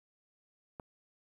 click, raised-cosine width 1 ms, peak -29 dBFS, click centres 0.798 s, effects 10-bit

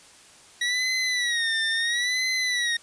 25% pulse tone with vibrato, 1915 Hz, A#6, 46 cents sharp, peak -19 dBFS, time 0.61-2.77 s, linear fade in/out 5 ms, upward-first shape sine, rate 0.74 Hz, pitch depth 110 cents each way, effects white hiss -51 dBFS RMS until 2.82 s + resampled to 22050 Hz

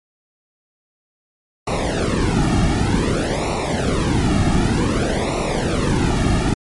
brown noise with flanger, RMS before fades -18 dBFS, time 1.67-6.54 s, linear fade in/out 5 ms, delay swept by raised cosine 0.61 to 2.01 ms, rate 0.54 Hz, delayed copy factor -0.9, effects MP3 48 kbps

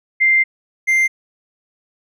sine / triangle tone pair in turn, 2093 / 2093 Hz, C7 / C7, 0 / 0 cents, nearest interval unison, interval 0 cents, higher neither, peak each -10 dBFS, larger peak neither, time 0.2-0.44 / 0.87-1.08 s, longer first, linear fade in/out 20 ms, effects none

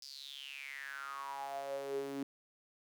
sawtooth tone with high-pass filter sweep, 138.59 Hz, C#3, in tune, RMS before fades -43 dBFS, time 0.02-2.23 s, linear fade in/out 2 ms, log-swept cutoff 5100 to 290 Hz, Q 9.3, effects none

